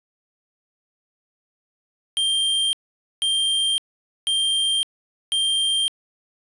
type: tone bursts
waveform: square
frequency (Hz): 3177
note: G7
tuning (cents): +23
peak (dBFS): -19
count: 4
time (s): 2.17-5.88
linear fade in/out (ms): 0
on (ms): 560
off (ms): 490
effects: resampled to 24000 Hz + 9-bit